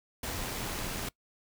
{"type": "noise with amplitude modulation", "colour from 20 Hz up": "pink", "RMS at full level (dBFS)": -35, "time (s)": [0.23, 1.09], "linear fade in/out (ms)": 5, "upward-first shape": "sine", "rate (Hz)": 88.1, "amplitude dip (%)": 25, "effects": ["noise-tail reverb RT60 0.1 s tail -22 dB re dry"]}